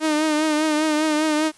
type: tone with vibrato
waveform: sawtooth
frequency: 307.6 Hz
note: D#4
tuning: 20 cents flat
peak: -14 dBFS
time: 0-1.52 s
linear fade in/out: 50 ms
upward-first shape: triangle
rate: 5 Hz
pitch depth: 55 cents each way
effects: white hiss -51 dBFS RMS until 1.57 s + resampled to 24000 Hz